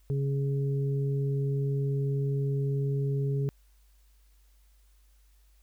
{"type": "harmonic tone", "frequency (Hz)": 138.59, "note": "C#3", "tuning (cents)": 0, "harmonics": [1, 2, 3], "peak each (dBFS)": [-26, -43, -35], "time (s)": [0.1, 3.49], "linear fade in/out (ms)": 0, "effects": ["added 50 Hz sine -58 dBFS peak until 5.62 s", "white hiss -70 dBFS RMS until 5.62 s"]}